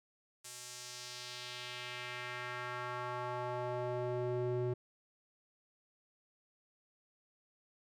square tone with band-pass filter sweep, 123.47 Hz, B2, in tune, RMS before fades -40 dBFS, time 0.44-4.74 s, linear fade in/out 10 ms, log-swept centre 8400 to 310 Hz, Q 1.5, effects none

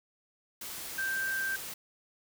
sine tone in noise, 1570 Hz, G6, 2 cents sharp, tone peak -30 dBFS, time 0.98-1.56 s, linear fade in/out 5 ms, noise white, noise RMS -41 dBFS, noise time 0.61-1.74 s, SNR +8 dB, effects none

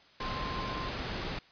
sine tone in noise, 1046.5 Hz, C6, in tune, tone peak -38 dBFS, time 0.2-0.89 s, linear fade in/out 5 ms, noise pink, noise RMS -36 dBFS, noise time 0.2-1.39 s, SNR -5 dB, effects white hiss -59 dBFS RMS until 1.51 s + resampled to 11025 Hz

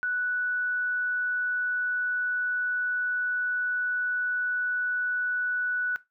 sine tone, 1480 Hz, F#6, in tune, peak -25 dBFS, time 0.03-5.96 s, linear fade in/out 0 ms, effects noise-tail reverb RT60 0.2 s tail -18 dB re dry

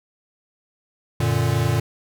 square chord, Gb augmented, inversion none, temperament equal, 92.5 / 116.54 / 146.83 Hz, Gb2 / Bb2 / D3, 0 / 0 / 0 cents, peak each -26 / -21 / -24 dBFS, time 1.2-1.8 s, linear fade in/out 5 ms, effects none

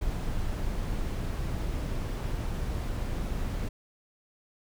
brown noise, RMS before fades -31 dBFS, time 0.01-3.69 s, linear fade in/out 10 ms, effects none

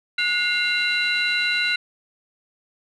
sine tone cluster, 1456 / 2114 / 2764 / 3975 Hz, F#6 / C7 / F7 / B7, -28 / +17 / -19 / +10 cents, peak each -24 dBFS, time 0.18-1.76 s, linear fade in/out 5 ms, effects tanh soft clip ceiling -12 dBFS

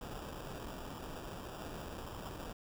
pink noise with sample-and-hold, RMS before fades -45 dBFS, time 0.01-2.53 s, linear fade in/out 5 ms, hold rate 2100 Hz, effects none

